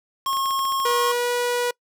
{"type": "tone", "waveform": "square", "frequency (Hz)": 1082, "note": "C#6", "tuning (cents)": -42, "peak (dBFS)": -22, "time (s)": [0.26, 1.12], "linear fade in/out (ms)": 5}
{"type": "clicks", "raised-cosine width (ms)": 0.2, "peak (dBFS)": -20, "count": 11, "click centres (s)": [0.261, 0.331, 0.37, 0.458, 0.508, 0.592, 0.653, 0.722, 0.801, 0.862, 0.911]}
{"type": "tone with pitch glide", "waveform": "sawtooth", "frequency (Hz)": [481.3, 486.3], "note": ["B4", "B4"], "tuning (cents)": [-45, -27], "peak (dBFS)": -17, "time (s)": [0.85, 1.71], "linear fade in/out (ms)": 5, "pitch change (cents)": 18, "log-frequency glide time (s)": [1.01, 1.31]}
{"effects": ["noise-tail reverb RT60 0.1 s tail -25 dB re dry"]}